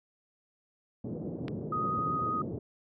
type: band-pass noise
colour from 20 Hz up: pink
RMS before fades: -37 dBFS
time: 1.04-2.59 s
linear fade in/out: 5 ms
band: 110 to 470 Hz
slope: 24 dB/octave
type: click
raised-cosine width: 0.3 ms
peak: -23 dBFS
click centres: 1.482 s
type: tone with vibrato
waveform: sine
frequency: 1248 Hz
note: D#6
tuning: 5 cents sharp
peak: -29 dBFS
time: 1.72-2.42 s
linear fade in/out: 5 ms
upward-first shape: sine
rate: 10 Hz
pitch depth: 8 cents each way
effects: none